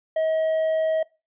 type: tone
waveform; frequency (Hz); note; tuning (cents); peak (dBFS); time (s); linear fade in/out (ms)
triangle; 637; D#5; +41; -18; 0.16-1.03; 5
effects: noise-tail reverb RT60 0.3 s tail -23 dB re dry + resampled to 8000 Hz